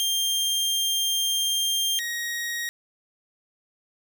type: tone pair in turn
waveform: sawtooth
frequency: 3191 / 1884.8 Hz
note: G7 / A#6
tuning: +30 / +19 cents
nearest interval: major sixth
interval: 911 cents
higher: first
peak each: -19 / -24 dBFS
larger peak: first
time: 0-1.99 / 1.99-2.69 s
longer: first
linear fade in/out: 0 ms
effects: none